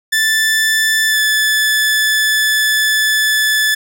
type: tone with pitch glide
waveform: sawtooth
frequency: 1760 to 1735.8 Hz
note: A6 to A6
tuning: 0 to -24 cents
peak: -8 dBFS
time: 0.12-3.75 s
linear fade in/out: 10 ms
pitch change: -24 cents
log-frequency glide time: 1.08-1.19 s
effects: none